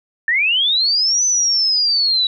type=linear two-way sweep; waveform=sine; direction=up then down; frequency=1743 to 6100 to 3876 Hz; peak=-13 dBFS; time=0.28-2.27 s; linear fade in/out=2 ms; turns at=1.25 s; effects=none